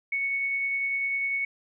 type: tone with tremolo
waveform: sine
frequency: 2217 Hz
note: C#7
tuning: in tune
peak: -24 dBFS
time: 0.12-1.45 s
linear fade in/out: 5 ms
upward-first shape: triangle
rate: 10 Hz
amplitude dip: 25%
effects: none